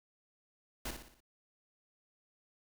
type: noise with echo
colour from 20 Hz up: pink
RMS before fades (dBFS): -39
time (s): 0.85-0.91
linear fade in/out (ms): 5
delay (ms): 59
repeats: 5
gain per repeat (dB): -6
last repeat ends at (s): 1.205
effects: none